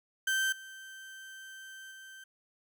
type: tone with level steps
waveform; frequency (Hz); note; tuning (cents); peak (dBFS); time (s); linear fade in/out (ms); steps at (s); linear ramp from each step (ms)
35% pulse; 1555; G6; -14; -26 / -44 / -46; 0.27-2.24; 5; 0.52 / 1.91; 5
effects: none